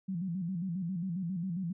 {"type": "tone with vibrato", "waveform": "sine", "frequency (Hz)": 178.9, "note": "F3", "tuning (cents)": 42, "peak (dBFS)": -32, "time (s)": [0.08, 1.73], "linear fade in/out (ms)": 10, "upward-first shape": "square", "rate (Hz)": 7.4, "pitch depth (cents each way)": 110, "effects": []}